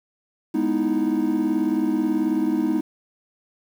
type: chord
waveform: triangle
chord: E major seventh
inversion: first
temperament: equal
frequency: 207.7 / 246.9 / 311.1 / 329.6 Hz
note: G#3 / B3 / D#4 / E4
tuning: 0 / 0 / 0 / 0 cents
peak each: -25 / -23 / -19 / -25 dBFS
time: 0.54-2.81 s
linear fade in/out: 10 ms
effects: tanh soft clip ceiling -11 dBFS + 8-bit